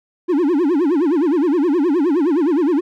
triangle tone with vibrato, 316.7 Hz, D#4, 31 cents sharp, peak -11 dBFS, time 0.28-2.81 s, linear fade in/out 20 ms, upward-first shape sine, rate 9.6 Hz, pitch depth 260 cents each way, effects none

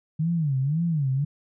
sine tone with vibrato, 150 Hz, D3, 37 cents sharp, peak -21 dBFS, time 0.19-1.25 s, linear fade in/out 10 ms, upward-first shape sine, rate 1.9 Hz, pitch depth 230 cents each way, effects none

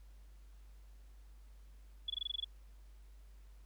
sine tone bursts, 3413 Hz, G#7, 47 cents sharp, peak -34 dBFS, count 9, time 2.08-2.445 s, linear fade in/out 5 ms, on 21 ms, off 22 ms, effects added 50 Hz sine -54 dBFS peak until 3.65 s + pink hiss -72 dBFS RMS until 3.65 s

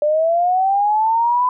sine linear sweep, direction up, 587.3 to 1008 Hz, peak -13 dBFS, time 0.02-1.49 s, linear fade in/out 2 ms, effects none

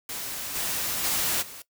white noise with level steps, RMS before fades -34 / -29 / -26 / -42 dBFS, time 0.09-1.62 s, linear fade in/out 2 ms, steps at 0.54 / 1.03 / 1.41 s, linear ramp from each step 20 ms, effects noise-tail reverb RT60 0.1 s tail -18 dB re dry

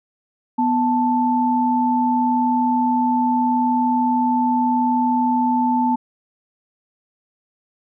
sine tone pair together, 246.9 / 880.4 Hz, B3 / A5, 0 / +1 cents, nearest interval octave + minor seventh, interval 2201 cents, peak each -18 dBFS, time 0.58-5.96 s, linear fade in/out 10 ms, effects none

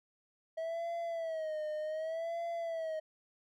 triangle tone with vibrato, 644 Hz, E5, 41 cents flat, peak -33 dBFS, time 0.57-3 s, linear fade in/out 10 ms, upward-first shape sine, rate 0.66 Hz, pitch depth 93 cents each way, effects none

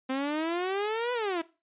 sawtooth exponential two-way sweep, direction up then down, 258.3 to 500 to 319.9 Hz, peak -24 dBFS, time 0.09-1.42 s, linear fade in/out 10 ms, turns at 1.13 s, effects noise-tail reverb RT60 0.3 s tail -19 dB re dry + resampled to 8000 Hz

